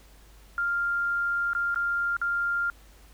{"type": "tone with dropouts", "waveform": "sine", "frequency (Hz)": 1396.9, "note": "F6", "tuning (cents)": 0, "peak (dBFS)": -24, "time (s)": [0.58, 2.7], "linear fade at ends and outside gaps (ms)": 1, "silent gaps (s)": [[1.533, 1.55], [1.745, 1.759], [2.167, 2.215]], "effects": ["added 50 Hz sine -51 dBFS peak until 3.13 s", "pink hiss -57 dBFS RMS until 3.13 s"]}